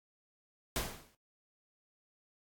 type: noise with exponential decay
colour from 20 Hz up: pink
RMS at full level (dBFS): -31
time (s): 0.76-1.15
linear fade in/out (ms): 1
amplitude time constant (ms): 83
effects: AAC 64 kbps